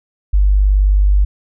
sine tone, 49.42 Hz, G1, 15 cents sharp, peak -8 dBFS, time 0.33-1.25 s, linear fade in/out 10 ms, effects none

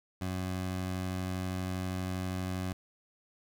20% pulse tone, 92.5 Hz, F#2, in tune, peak -28 dBFS, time 0.21-2.73 s, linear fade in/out 5 ms, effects none

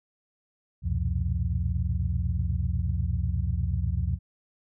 sine tone cluster, 68.1 / 88.3 / 118.1 / 126.3 / 173.9 Hz, C#2 / F2 / A#2 / B2 / F3, -30 / +20 / +23 / +39 / -7 cents, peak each -28 / -28 / -35 / -34 / -36 dBFS, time 0.82-4.19 s, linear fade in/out 50 ms, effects none

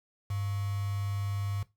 sine tone with quantisation, 100 Hz, G2, 35 cents sharp, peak -30 dBFS, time 0.3-1.63 s, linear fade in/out 5 ms, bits 7, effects noise-tail reverb RT60 0.2 s tail -17 dB re dry

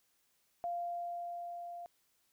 sine tone with level ramp, 695 Hz, F5, 9 cents flat, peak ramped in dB -34 to -43 dBFS, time 0.64-1.86 s, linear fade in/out 0 ms, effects white hiss -75 dBFS RMS until 2.32 s

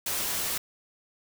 white noise, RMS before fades -30 dBFS, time 0.06-0.58 s, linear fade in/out 5 ms, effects none

